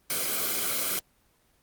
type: noise with comb filter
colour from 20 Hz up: white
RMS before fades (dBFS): -28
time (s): 0.1-0.99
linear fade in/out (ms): 2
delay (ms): 1.1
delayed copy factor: -1
effects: pink hiss -66 dBFS RMS until 1.62 s + Opus 24 kbps